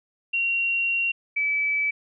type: tone pair in turn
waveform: sine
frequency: 2750 / 2300 Hz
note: F7 / D7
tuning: -27 / -37 cents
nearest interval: minor third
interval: 310 cents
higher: first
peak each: -21 dBFS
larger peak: neither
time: 0.33-1.12 / 1.36-1.91 s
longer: first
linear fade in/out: 10 ms
effects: none